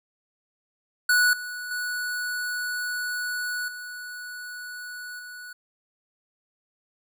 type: tone with level steps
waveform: square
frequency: 1473 Hz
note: F#6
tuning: 8 cents flat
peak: -18 / -33 / -28 / -36 / -39 dBFS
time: 1.09-5.53 s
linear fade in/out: 5 ms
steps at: 1.33 / 1.71 / 3.68 / 5.19 s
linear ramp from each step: 2 ms
effects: none

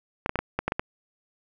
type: clicks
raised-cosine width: 0.5 ms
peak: -10 dBFS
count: 8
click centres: 0.261 / 0.294 / 0.357 / 0.39 / 0.59 / 0.68 / 0.721 / 0.795 s
effects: none

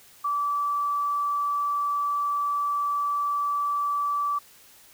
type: tone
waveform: sine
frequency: 1157 Hz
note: D6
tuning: 26 cents flat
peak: -23 dBFS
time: 0.24-4.39 s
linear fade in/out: 10 ms
effects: white hiss -53 dBFS RMS until 4.93 s

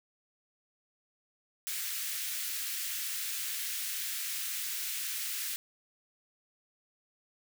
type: high-pass noise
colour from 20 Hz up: white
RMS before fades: -36 dBFS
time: 1.67-5.56 s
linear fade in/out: 0 ms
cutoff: 1600 Hz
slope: 24 dB/octave
effects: none

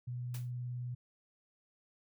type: tone with vibrato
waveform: sine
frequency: 123.1 Hz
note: B2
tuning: 5 cents flat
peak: -37 dBFS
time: 0.07-0.95 s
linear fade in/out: 10 ms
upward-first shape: square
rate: 19 Hz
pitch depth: 9 cents each way
type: noise with exponential decay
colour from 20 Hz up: white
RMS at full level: -45 dBFS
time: 0.34-0.51 s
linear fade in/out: 5 ms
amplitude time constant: 36 ms
effects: none

